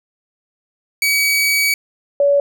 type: tone pair in turn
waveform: sawtooth / sine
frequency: 2271 / 567.8 Hz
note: C#7 / C#5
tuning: +41 / +41 cents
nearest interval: 2 octaves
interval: 2400 cents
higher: first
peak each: -10 dBFS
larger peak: neither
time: 1.02-1.74 / 2.2-2.4 s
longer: first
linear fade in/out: 2 ms
effects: none